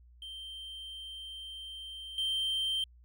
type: tone with level steps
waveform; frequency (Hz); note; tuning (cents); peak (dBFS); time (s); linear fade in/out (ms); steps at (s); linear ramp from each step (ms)
triangle; 3136; G7; 0; -40 / -28; 0.22-2.84; 2; 2.18; 2
effects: added 60 Hz sine -55 dBFS peak until 3.04 s